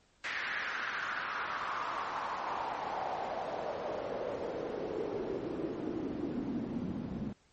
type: noise with band-pass filter sweep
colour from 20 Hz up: pink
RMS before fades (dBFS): -37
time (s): 0.24-7.33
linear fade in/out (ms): 2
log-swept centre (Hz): 1900 to 200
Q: 3.4
effects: pink hiss -68 dBFS RMS until 7.52 s + MP3 32 kbps